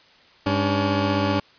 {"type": "tone pair together", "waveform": "15% pulse", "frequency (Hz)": [99.9, 284.1], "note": ["G2", "C#4"], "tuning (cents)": [33, 43], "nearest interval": "octave + tritone", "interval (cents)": 1810, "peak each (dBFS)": -16, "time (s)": [0.46, 1.4], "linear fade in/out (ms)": 5, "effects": ["white hiss -53 dBFS RMS until 1.58 s", "resampled to 11025 Hz"]}